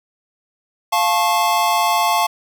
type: chord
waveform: square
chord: F augmented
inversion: none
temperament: just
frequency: 698.5 / 873.1 / 1091.3 Hz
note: F5 / A5 / C#6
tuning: 0 / -14 / -27 cents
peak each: -20 / -19 / -20 dBFS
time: 0.92-2.27 s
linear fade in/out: 10 ms
effects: none